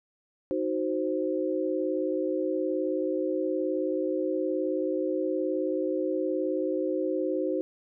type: chord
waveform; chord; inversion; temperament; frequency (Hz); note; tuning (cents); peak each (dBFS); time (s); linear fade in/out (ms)
sine; C diminished; first; equal; 311.1 / 370 / 523.3; Eb4 / Gb4 / C5; 0 / 0 / 0; -30; 0.51-7.61; 0
effects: none